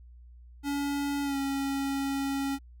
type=tone with pitch glide; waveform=square; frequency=283.7 to 275.1 Hz; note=C#4 to C#4; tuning=+40 to -13 cents; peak=-29 dBFS; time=0.63-2.59 s; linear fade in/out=50 ms; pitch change=-53 cents; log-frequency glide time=1.23-1.37 s; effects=added 60 Hz sine -48 dBFS peak until 2.8 s